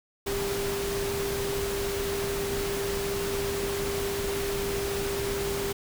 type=tone in noise; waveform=sine; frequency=398.3 Hz; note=G4; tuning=28 cents sharp; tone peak=-29 dBFS; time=0.26-5.73 s; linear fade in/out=10 ms; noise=pink; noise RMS=-33 dBFS; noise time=0.26-5.73 s; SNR=+1 dB; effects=none